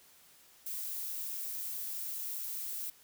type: noise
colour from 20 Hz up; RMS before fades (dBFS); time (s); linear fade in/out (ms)
violet; -39; 0.66-2.9; 5
effects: white hiss -61 dBFS RMS until 3.03 s